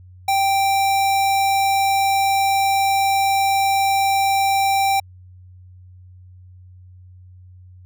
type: tone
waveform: square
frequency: 784 Hz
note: G5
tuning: in tune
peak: -16 dBFS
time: 0.28-5 s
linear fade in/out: 5 ms
effects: added 91 Hz sine -41 dBFS peak until 7.85 s